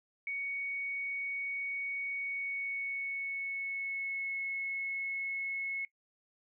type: tone with pitch glide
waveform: sine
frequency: 2233 to 2188 Hz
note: C#7 to C#7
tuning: +12 to -23 cents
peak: -34 dBFS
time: 0.27-5.85 s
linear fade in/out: 2 ms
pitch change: -35 cents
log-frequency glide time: 2.16-4.39 s
effects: noise-tail reverb RT60 0.1 s tail -19 dB re dry